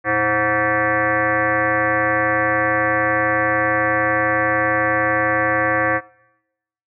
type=tone with frequency modulation; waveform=sine; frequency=1143 Hz; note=D6; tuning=47 cents flat; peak=-15 dBFS; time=0.04-6.01 s; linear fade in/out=50 ms; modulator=205 Hz; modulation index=4.1; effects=noise-tail reverb RT60 0.9 s tail -22 dB re dry